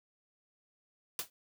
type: noise with exponential decay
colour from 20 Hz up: white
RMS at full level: -31 dBFS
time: 1.19-1.3 s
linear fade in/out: 2 ms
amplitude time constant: 22 ms
effects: none